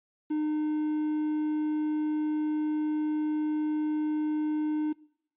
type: tone with quantisation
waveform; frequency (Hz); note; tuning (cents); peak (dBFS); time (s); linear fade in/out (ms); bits
triangle; 304.9; D#4; -35; -24; 0.3-4.93; 10; 9
effects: noise-tail reverb RT60 0.6 s tail -21 dB re dry + resampled to 8000 Hz